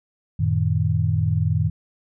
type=tone cluster; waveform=sine; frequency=92.1 / 113.4 / 154.7 Hz; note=F#2 / A#2 / D#3; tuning=-7 / -47 / -10 cents; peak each=-22 dBFS; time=0.39-1.7 s; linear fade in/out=10 ms; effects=none